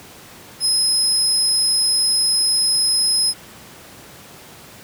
30% pulse tone, 5110 Hz, D#8, 45 cents sharp, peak -11 dBFS, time 0.6-3.34 s, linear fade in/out 50 ms, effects pink hiss -41 dBFS RMS until 4.83 s + high-pass 100 Hz 12 dB/octave

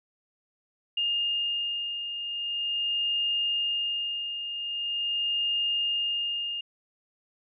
sine beating tone pair, 2826 / 2826.43 Hz, F7 / F7, +20 / +20 cents, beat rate 0.43 Hz, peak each -35 / -27 dBFS, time 0.97-6.61 s, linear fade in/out 5 ms, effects none

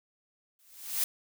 blue noise with exponential growth, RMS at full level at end -26 dBFS, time 0.59-1.04 s, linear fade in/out 2 ms, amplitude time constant 96 ms, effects none

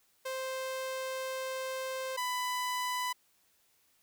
sawtooth tone pair in turn, 523.3 / 997 Hz, C5 / B5, 0 / +16 cents, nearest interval major seventh, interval 1116 cents, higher second, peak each -31 / -28 dBFS, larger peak second, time 0.25-2.17 / 2.17-3.13 s, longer first, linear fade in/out 10 ms, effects white hiss -70 dBFS RMS until 4.02 s

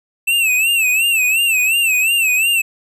square tone with vibrato, 2637 Hz, E7, in tune, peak -13 dBFS, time 0.27-2.62 s, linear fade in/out 10 ms, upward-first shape sine, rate 2.8 Hz, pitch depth 110 cents each way, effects none

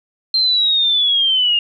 sine linear sweep, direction down, 4172 to 2812 Hz, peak -12 dBFS, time 0.34-1.59 s, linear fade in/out 2 ms, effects none

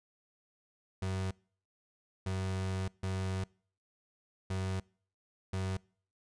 35% pulse tone bursts at uneven times, 94.5 Hz, F#2, 37 cents sharp, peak -31 dBFS, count 5, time 1.02-1.31 / 2.26-2.88 / 3.03-3.44 / 4.5-4.8 / 5.53-5.77 s, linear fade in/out 5 ms, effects noise-tail reverb RT60 0.5 s tail -26 dB re dry + resampled to 22050 Hz

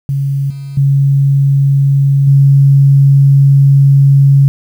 sine tone with level steps, 138.59 Hz, C#3, in tune, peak -11 / -21 / -6 / -3 dBFS, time 0.09-4.48 s, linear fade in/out 0 ms, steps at 0.5 / 0.77 / 2.27 s, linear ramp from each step 5 ms, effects 7-bit

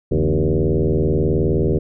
sine tone with frequency modulation, 147.6 Hz, D3, 9 cents sharp, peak -14 dBFS, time 0.11-1.79 s, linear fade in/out 10 ms, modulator 78.8 Hz, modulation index 4.3, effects none

